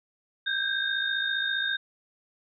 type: tone cluster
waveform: sine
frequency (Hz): 1560 / 1615 / 3682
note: G6 / G#6 / A#7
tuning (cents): -9 / -49 / -22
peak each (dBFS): -30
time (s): 0.46-1.77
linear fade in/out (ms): 10
effects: none